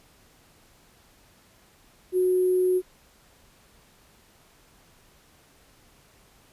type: tone with sample-and-hold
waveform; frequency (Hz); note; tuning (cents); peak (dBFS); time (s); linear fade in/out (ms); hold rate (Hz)
sine; 367; F#4; -14; -19; 2.12-2.82; 50; 11025
effects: pink hiss -58 dBFS RMS until 6.52 s + resampled to 32000 Hz